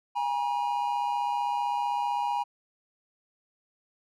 triangle tone pair together, 820 / 955.6 Hz, G#5 / A#5, -22 / +43 cents, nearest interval minor third, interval 265 cents, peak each -27 dBFS, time 0.15-2.44 s, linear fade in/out 20 ms, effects none

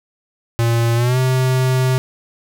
square tone with pitch glide, 116.54 to 129.31 Hz, A#2 to C3, 0 to -20 cents, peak -14 dBFS, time 0.59-1.98 s, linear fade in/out 0 ms, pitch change +180 cents, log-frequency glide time 0.95-1.18 s, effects none

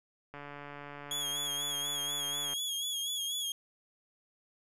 click train, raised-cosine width 0.5 ms, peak -30 dBFS, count 317, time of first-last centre 0.34-2.534 s, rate 144 Hz
sawtooth tone with vibrato, 3322 Hz, G#7, in tune, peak -30 dBFS, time 1.11-3.52 s, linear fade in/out 2 ms, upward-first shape sine, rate 4.1 Hz, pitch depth 55 cents each way
effects resampled to 32000 Hz

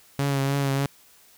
sawtooth tone with vibrato, 138.59 Hz, C#3, in tune, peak -18 dBFS, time 0.19-0.86 s, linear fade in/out 0 ms, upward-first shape triangle, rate 3.3 Hz, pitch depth 35 cents each way, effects white hiss -55 dBFS RMS until 1.37 s

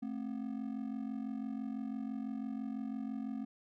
triangle ring-modulated tone, 241.8 Hz, B3, 36 cents flat, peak -32 dBFS, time 0.02-3.45 s, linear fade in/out 10 ms, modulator 23 Hz, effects none

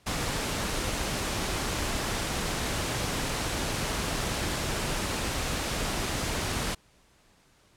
pink noise, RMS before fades -30 dBFS, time 0.06-6.75 s, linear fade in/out 10 ms, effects pink hiss -62 dBFS RMS until 7.76 s + low-pass 10000 Hz 12 dB/octave

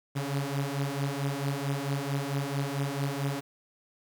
sawtooth beating tone pair, 137.6 / 142.1 Hz, C#3 / C#3, -12 / +43 cents, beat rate 4.5 Hz, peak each -28 dBFS, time 0.15-3.41 s, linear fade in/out 20 ms, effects 9-bit

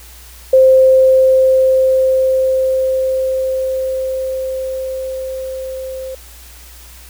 sine tone with level ramp, 523.3 Hz, C5, in tune, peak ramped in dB -4 to -23 dBFS, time 0.53-6.15 s, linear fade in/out 5 ms, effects added 60 Hz sine -38 dBFS peak until 7.09 s + white hiss -40 dBFS RMS until 7.09 s

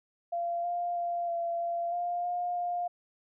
sine tone with pitch steps, 688 / 700 / 693 / 682 / 686 / 702 / 709 / 705 Hz, F5 / F5 / F5 / F5 / F5 / F5 / F5 / F5, -26 / +4 / -14 / -41 / -31 / +9 / +26 / +16 cents, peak -29 dBFS, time 0.32-2.88 s, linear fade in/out 10 ms, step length 320 ms, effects none

